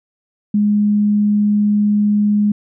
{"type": "tone", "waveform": "sine", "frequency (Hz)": 207.7, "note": "G#3", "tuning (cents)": 0, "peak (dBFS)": -11, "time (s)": [0.54, 2.52], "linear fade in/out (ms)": 5, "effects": []}